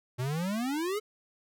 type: exponential sweep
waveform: square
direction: up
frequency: 120 to 440 Hz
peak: -30 dBFS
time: 0.18-1 s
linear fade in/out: 20 ms
effects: none